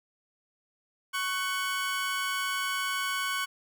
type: tone pair together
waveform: 25% pulse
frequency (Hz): 1108.7 / 1502.9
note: C#6 / F#6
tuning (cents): 0 / +27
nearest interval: perfect fourth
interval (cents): 527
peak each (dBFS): -28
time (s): 1.13-3.46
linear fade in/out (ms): 20
effects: none